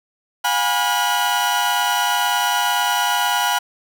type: tone cluster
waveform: 40% pulse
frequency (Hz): 720 / 818 / 975 / 1431 / 2987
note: F#5 / G#5 / B5 / F6 / F#7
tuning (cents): -47 / -26 / -23 / +42 / +16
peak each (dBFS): -25 / -21 / -21 / -23 / -25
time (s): 0.44-3.59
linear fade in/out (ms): 10
effects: none